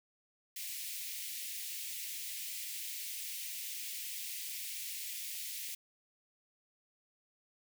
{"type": "high-pass noise", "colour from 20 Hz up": "white", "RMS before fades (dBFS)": -42, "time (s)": [0.56, 5.75], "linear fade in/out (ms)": 5, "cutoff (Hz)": 2000, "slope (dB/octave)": 48, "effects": []}